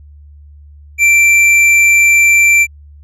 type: tone with hard clipping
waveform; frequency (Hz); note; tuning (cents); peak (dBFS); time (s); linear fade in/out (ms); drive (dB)
triangle; 2349; D7; 0; -7; 0.98-2.67; 50; 11
effects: added 73 Hz sine -35 dBFS peak until 3.03 s